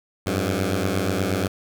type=beating tone pair; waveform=10% pulse; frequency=91 / 99.4 Hz; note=F#2 / G2; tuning=-28 / +25 cents; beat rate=8.4 Hz; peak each=-16 dBFS; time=0.26-1.48 s; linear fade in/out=10 ms; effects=none